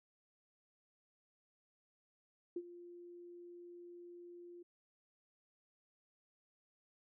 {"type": "tone with ADSR envelope", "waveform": "sine", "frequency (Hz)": 349.1, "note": "F4", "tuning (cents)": -1, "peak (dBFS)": -36, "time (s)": [2.56, 4.63], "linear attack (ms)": 5, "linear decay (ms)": 52, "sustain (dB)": -15, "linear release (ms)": 9, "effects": []}